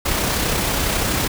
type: noise with amplitude modulation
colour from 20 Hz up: pink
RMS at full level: -19 dBFS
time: 0.05-1.28 s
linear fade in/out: 10 ms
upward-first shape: sine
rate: 32.1 Hz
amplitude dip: 30%
effects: none